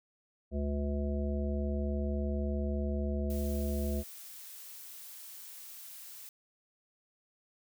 harmonic tone, 71.7 Hz, D2, 41 cents flat, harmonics 1 / 3 / 5 / 7 / 9, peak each -32 / -36 / -41 / -43 / -42 dBFS, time 0.51-4.04 s, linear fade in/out 50 ms
blue noise, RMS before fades -48 dBFS, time 3.3-6.29 s, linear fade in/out 2 ms
effects none

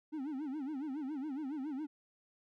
triangle tone with vibrato, 285.1 Hz, C#4, 49 cents sharp, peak -35 dBFS, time 0.12-1.87 s, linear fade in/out 20 ms, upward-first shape sine, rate 7.2 Hz, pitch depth 180 cents each way, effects none

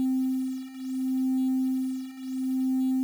sine beating tone pair, 260 / 260.7 Hz, C4 / C4, -11 / -6 cents, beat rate 0.7 Hz, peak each -28 / -26 dBFS, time 0-3.03 s, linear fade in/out 0 ms, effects tanh soft clip ceiling -19 dBFS + 8-bit

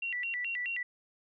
sine tone with vibrato, 2323 Hz, D7, 20 cents flat, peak -32 dBFS, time 0.02-0.83 s, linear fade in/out 5 ms, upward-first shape square, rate 4.7 Hz, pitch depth 290 cents each way, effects none

